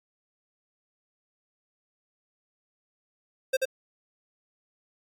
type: tone with echo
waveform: square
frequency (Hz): 526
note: C5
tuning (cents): +9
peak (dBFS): -22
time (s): 3.53-3.57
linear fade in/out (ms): 10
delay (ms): 85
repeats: 1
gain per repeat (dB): -2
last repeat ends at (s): 3.655
effects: AAC 64 kbps